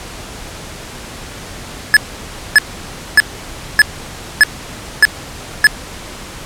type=tone bursts; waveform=square; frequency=1714 Hz; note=A6; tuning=46 cents flat; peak=-3 dBFS; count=7; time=1.94-5.669 s; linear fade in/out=0 ms; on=27 ms; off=590 ms; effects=pink hiss -30 dBFS RMS until 6.45 s + low-pass 10000 Hz 12 dB/octave